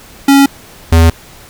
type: tone pair in turn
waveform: square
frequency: 277.2 / 82.41 Hz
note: C#4 / E2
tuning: 0 / 0 cents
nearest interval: octave + major sixth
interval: 2100 cents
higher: first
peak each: -4 dBFS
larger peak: neither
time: 0.28-0.46 / 0.92-1.1 s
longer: neither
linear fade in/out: 5 ms
effects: pink hiss -37 dBFS RMS until 1.49 s